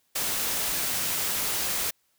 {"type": "noise", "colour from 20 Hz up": "white", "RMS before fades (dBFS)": -28, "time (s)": [0.15, 1.91], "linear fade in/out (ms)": 10, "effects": ["white hiss -70 dBFS RMS until 2.18 s"]}